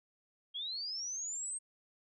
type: linear sweep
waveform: sine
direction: up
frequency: 3200 to 8460 Hz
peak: -37 dBFS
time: 0.54-1.59 s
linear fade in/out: 20 ms
effects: none